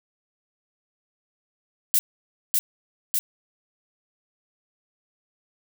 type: noise with echo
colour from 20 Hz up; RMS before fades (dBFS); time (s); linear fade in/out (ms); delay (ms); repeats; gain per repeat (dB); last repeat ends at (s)
violet; -19; 1.94-1.99; 0; 600; 2; -2; 3.19
effects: none